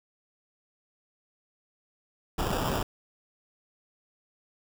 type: noise with sample-and-hold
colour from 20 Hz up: pink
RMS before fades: -29 dBFS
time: 2.38-2.83 s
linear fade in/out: 5 ms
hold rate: 2100 Hz
effects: none